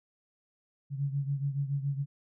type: beating tone pair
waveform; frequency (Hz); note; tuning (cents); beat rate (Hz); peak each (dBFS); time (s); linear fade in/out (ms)
sine; 138.59 / 145.69; C#3 / D3; 0 / -14; 7.1; -30 / -35; 0.9-2.06; 50
effects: none